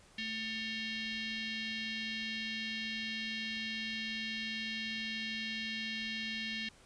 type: tone with frequency modulation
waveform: sine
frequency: 220 Hz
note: A3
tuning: in tune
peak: -36 dBFS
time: 0.18-6.69 s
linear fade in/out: 5 ms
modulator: 999 Hz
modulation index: 3.8
effects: pink hiss -61 dBFS RMS until 6.85 s + resampled to 22050 Hz